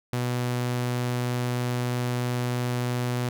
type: tone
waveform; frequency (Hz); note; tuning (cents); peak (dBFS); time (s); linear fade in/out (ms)
sawtooth; 123.1; B2; -5; -21; 0.13-3.29; 0
effects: none